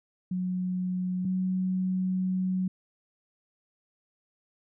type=tone pair in turn; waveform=sine; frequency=182.8 / 185.67 Hz; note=F#3 / F#3; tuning=-21 / +6 cents; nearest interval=unison; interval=27 cents; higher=second; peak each=-27 / -25 dBFS; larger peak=second; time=0.31-1.25 / 1.25-2.68 s; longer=second; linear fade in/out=5 ms; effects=none